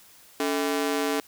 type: ring-modulated tone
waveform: sawtooth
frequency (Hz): 361.7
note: F#4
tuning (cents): -39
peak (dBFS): -17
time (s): 0.4-1.2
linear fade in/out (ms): 0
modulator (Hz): 78.7
effects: white hiss -53 dBFS RMS until 1.27 s